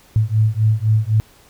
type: beating tone pair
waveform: sine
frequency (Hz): 107.1 / 111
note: A2 / A2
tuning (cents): -46 / +16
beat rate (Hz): 3.9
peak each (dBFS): -16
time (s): 0.16-1.2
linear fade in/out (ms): 0
effects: pink hiss -50 dBFS RMS until 1.49 s